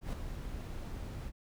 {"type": "noise with ADSR envelope", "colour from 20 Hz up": "brown", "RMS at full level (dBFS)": -34, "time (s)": [0.01, 1.32], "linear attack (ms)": 120, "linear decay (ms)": 3, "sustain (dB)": -7, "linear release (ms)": 48, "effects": []}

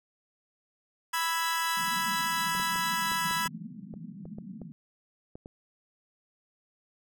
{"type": "chord", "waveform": "sawtooth", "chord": "E major", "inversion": "second", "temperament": "equal", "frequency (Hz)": [987.8, 1318.5, 1661.2], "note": ["B5", "E6", "G#6"], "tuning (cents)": [0, 0, 0], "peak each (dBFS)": [-26, -30, -30], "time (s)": [1.13, 3.48], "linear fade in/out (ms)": 10}
{"type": "band-pass noise", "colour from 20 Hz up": "white", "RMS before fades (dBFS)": -43, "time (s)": [1.77, 4.72], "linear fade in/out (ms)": 0, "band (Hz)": [160, 220], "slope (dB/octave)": 48}
{"type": "clicks", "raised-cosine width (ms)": 2, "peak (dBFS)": -30, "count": 12, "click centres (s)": [2.551, 2.598, 2.758, 3.118, 3.311, 3.458, 3.939, 4.255, 4.385, 4.617, 5.355, 5.459]}
{"effects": []}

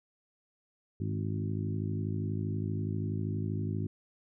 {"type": "harmonic tone with a mistuned harmonic", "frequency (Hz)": 52.4, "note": "G#1", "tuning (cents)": 16, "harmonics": [2, 3, 4, 5, 6, 7], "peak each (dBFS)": [-33, -37, -39, -41, -43, -44], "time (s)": [1, 3.87], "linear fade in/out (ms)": 5, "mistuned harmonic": 2, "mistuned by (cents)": -61, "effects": []}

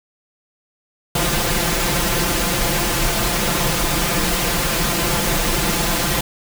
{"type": "noise with comb filter", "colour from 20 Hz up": "pink", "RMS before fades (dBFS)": -19, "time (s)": [1.15, 6.21], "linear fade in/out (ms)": 5, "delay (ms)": 5.8, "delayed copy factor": 0.8, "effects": []}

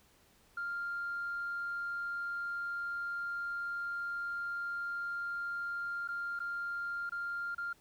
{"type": "tone with dropouts", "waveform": "sine", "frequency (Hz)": 1396.9, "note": "F6", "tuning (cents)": 0, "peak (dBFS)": -34, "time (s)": [0.57, 7.73], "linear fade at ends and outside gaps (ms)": 5, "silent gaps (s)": [[6.077, 6.086], [6.392, 6.401], [7.095, 7.12], [7.548, 7.58]], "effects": ["tanh soft clip ceiling -31 dBFS", "pink hiss -66 dBFS RMS until 7.8 s"]}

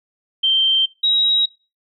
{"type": "tone pair in turn", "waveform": "sine", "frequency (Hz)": [3136, 3827], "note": ["G7", "A#7"], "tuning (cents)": [0, 45], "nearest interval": "minor third", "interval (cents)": 345, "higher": "second", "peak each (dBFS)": -13, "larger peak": "neither", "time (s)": [[0.43, 0.86], [1.03, 1.46]], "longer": "neither", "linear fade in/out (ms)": 10, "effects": ["noise-tail reverb RT60 0.3 s tail -22 dB re dry"]}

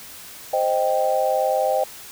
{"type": "chord", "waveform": "sine", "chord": "C minor", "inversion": "none", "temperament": "equal", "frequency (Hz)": [523.3, 622.3, 784], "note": ["C5", "Eb5", "G5"], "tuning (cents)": [0, 0, 0], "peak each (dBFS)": -22, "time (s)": [0.53, 1.84], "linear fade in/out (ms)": 5, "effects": ["white hiss -40 dBFS RMS until 2.11 s"]}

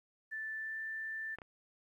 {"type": "tone with pitch glide", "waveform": "sine", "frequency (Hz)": [1760, 1772.2], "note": ["A6", "A6"], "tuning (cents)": [0, 12], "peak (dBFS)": -38, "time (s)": [0.31, 1.36], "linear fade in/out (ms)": 20, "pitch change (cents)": 12, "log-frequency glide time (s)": [0.55, 0.79]}
{"type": "clicks", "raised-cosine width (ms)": 0.5, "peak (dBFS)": -33, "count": 2, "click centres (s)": [1.386, 1.418]}
{"effects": ["12-bit"]}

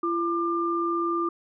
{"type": "tone pair together", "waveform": "sine", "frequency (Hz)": [339.5, 1195], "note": ["F4", "D6"], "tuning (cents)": [-49, 30], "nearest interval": "octave + minor seventh", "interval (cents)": 2179, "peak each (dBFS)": -26, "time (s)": [0.03, 1.29], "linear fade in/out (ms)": 5, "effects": []}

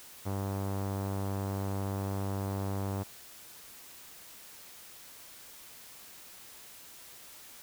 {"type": "tone with low-pass filter", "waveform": "sawtooth", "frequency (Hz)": 98, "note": "G2", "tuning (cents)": 0, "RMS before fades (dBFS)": -34, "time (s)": [0.25, 3.04], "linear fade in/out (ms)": 20, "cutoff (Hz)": 990, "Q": 1.3, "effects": ["white hiss -51 dBFS RMS until 7.62 s"]}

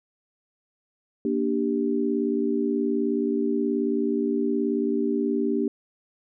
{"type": "chord", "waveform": "sine", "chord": "G minor", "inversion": "first", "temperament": "just", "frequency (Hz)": [235.2, 294, 392], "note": ["Bb3", "D4", "G4"], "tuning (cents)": [16, 2, 0], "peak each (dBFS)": -26, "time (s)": [1.25, 5.68], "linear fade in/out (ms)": 2, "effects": []}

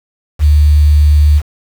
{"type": "tone with quantisation", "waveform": "sine", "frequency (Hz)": 74.3, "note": "D2", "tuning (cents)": 21, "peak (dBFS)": -4, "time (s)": [0.39, 1.42], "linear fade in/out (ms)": 50, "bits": 5, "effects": []}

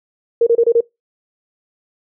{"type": "tone bursts", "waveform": "sine", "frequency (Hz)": 466.2, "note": "A#4", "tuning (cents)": 0, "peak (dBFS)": -8, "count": 5, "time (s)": [0.41, 0.807], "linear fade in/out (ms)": 5, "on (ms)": 57, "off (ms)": 28, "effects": ["noise-tail reverb RT60 0.2 s tail -24 dB re dry"]}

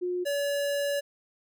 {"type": "tone pair in turn", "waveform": ["sine", "square"], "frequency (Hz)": [358.8, 569.6], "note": ["F4", "C#5"], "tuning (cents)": [47, 47], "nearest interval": "minor sixth", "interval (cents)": 800, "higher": "second", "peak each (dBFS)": -27, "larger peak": "neither", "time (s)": [[0.01, 0.25], [0.25, 1.01]], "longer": "second", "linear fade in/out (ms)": 20, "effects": []}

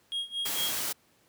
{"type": "tone with tremolo", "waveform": "triangle", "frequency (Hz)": 3269, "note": "G#7", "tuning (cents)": -28, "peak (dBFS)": -27, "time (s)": [0.12, 0.79], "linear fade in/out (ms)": 0, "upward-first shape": "sine", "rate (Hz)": 4.4, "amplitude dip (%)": 90}
{"type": "noise", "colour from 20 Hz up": "white", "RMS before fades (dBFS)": -32, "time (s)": [0.45, 0.93], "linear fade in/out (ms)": 10}
{"effects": ["pink hiss -65 dBFS RMS until 1.28 s", "high-pass 100 Hz 12 dB/octave"]}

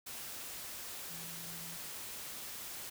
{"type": "tone in noise", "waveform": "sine", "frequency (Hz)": 167.3, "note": "E3", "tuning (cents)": 26, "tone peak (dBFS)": -52, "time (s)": [1.1, 1.77], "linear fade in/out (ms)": 10, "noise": "white", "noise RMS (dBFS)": -45, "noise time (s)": [0.06, 2.9], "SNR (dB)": -10, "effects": []}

